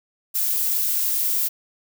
violet noise with amplitude modulation, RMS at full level -20 dBFS, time 0.34-1.49 s, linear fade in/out 20 ms, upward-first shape sine, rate 278 Hz, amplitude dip 45%, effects none

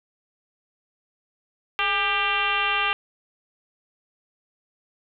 sine tone with frequency modulation, 1975.5 Hz, B6, in tune, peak -20 dBFS, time 1.79-2.93 s, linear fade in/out 0 ms, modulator 388 Hz, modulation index 3, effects none

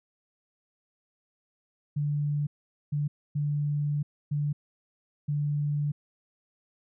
sine tone bursts at uneven times, 146.5 Hz, D3, 4 cents flat, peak -25 dBFS, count 5, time 1.96-2.47 / 2.92-3.08 / 3.35-4.03 / 4.31-4.53 / 5.28-5.92 s, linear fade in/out 10 ms, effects none

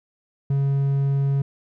triangle tone, 138.59 Hz, C#3, in tune, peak -16 dBFS, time 0.5-1.42 s, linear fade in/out 5 ms, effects none

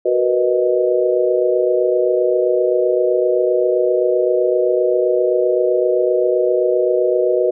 sine chord, B major seventh, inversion second, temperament equal, 370 / 466.2 / 493.9 / 622.3 Hz, F#4 / A#4 / B4 / D#5, 0 / 0 / 0 / 0 cents, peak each -17 / -23 / -17 / -19 dBFS, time 0.05-7.51 s, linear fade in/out 10 ms, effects none

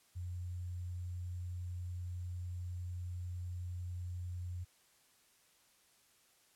sine tone with sample-and-hold, 88.9 Hz, F2, 31 cents sharp, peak -39 dBFS, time 0.15-4.65 s, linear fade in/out 20 ms, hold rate 7350 Hz, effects white hiss -69 dBFS RMS until 6.55 s + low-pass 12000 Hz 12 dB/octave

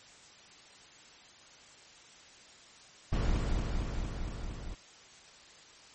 brown noise with echo, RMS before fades -28 dBFS, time 3.12-3.37 s, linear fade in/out 10 ms, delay 230 ms, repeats 6, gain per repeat -2 dB, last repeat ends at 4.75 s, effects white hiss -55 dBFS RMS until 5.94 s + MP3 32 kbps

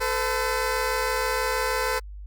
15% pulse tone pair together, 441.9 / 508.2 Hz, A4 / B4, +7 / +49 cents, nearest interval major second, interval 242 cents, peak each -21 / -19 dBFS, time 0-2 s, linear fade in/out 20 ms, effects added 50 Hz sine -36 dBFS peak until 2.26 s + Opus 48 kbps

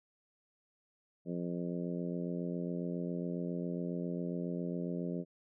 harmonic tone, 87.31 Hz, F2, in tune, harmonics 2 / 3 / 4 / 5 / 6 / 7, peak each -37 / -41 / -43 / -45 / -47 / -48 dBFS, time 1.25-5.25 s, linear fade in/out 50 ms, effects none

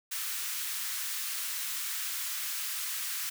white high-pass noise, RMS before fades -35 dBFS, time 0.11-3.3 s, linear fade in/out 10 ms, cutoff 1200 Hz, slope 24 dB/octave, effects none

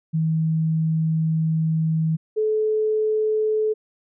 sine tone pair in turn, 160 / 431.9 Hz, D#3 / A4, +49 / -32 cents, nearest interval octave + perfect fourth, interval 1719 cents, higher second, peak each -18 dBFS, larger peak neither, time 0.13-2.17 / 2.36-3.74 s, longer first, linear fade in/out 20 ms, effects none

